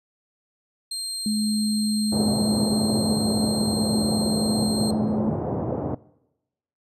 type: tone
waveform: 30% pulse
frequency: 4186 Hz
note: C8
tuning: in tune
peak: -25 dBFS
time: 0.91-4.91 s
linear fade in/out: 5 ms
type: tone with pitch glide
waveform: sine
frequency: 212.9 to 215.2 Hz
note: G#3 to A3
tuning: +43 to -38 cents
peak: -21 dBFS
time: 1.26-5.3 s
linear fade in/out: 2 ms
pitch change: +19 cents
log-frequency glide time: 2.68-2.79 s
type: band-pass noise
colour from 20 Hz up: pink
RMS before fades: -27 dBFS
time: 2.12-5.95 s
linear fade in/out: 5 ms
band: 100 to 750 Hz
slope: 24 dB/octave
effects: noise-tail reverb RT60 0.9 s tail -21 dB re dry + resampled to 32000 Hz